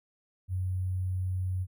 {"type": "tone with sample-and-hold", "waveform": "sine", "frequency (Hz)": 92.5, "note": "F#2", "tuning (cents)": 0, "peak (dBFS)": -28, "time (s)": [0.48, 1.67], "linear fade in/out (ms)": 50, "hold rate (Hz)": 11025, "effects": []}